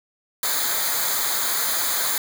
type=noise with comb filter; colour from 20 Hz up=white; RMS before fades=-23 dBFS; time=0.43-2.18 s; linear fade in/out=2 ms; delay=0.36 ms; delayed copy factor=-0.8; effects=none